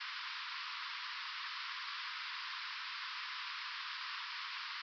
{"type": "band-pass noise", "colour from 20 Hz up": "pink", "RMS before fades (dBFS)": -44, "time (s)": [0, 4.82], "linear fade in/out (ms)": 10, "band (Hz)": [980, 5200], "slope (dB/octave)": 96, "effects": []}